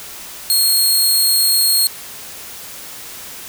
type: tone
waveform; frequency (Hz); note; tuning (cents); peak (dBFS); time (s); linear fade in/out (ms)
15% pulse; 4264; C8; +32; -5; 0.5-1.87; 0
effects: white hiss -33 dBFS RMS until 3.48 s